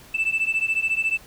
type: beating tone pair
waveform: sine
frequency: 2637 / 2651 Hz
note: E7 / E7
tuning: 0 / +9 cents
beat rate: 14 Hz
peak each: -22 dBFS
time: 0.14-1.18 s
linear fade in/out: 10 ms
effects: tanh soft clip ceiling -16 dBFS + pink hiss -48 dBFS RMS until 1.26 s